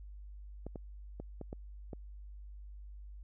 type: clicks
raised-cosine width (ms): 2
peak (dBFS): -29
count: 6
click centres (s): 0.666 / 0.758 / 1.2 / 1.413 / 1.529 / 1.932
effects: added 50 Hz sine -46 dBFS peak until 3.23 s